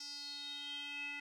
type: tone with band-pass filter sweep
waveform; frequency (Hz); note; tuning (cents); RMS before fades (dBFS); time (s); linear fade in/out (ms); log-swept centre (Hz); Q
square; 287.2; D4; -39; -45; 0-1.2; 5; 5300 to 2300; 7.5
effects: none